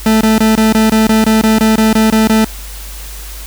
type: tone bursts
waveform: 40% pulse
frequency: 219.6 Hz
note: A3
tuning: 3 cents flat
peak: -6 dBFS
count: 14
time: 0.06-2.446 s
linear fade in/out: 2 ms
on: 150 ms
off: 22 ms
effects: added 50 Hz sine -26 dBFS peak until 3.46 s + white hiss -31 dBFS RMS until 3.46 s